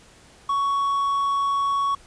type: tone with quantisation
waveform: triangle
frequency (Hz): 1116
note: C#6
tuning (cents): +11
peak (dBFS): -18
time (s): 0.49-1.95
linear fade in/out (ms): 5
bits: 8
effects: pink hiss -51 dBFS RMS until 2.06 s + resampled to 22050 Hz